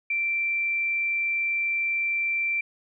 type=tone; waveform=sine; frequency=2349 Hz; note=D7; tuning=in tune; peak=-23 dBFS; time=0.1-2.61 s; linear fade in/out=5 ms; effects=none